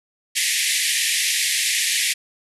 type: band-pass noise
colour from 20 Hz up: pink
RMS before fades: -21 dBFS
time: 0.35-2.14 s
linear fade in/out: 20 ms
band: 1800 to 12000 Hz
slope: 96 dB/octave
effects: none